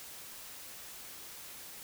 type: silence
effects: white hiss -48 dBFS RMS until 1.83 s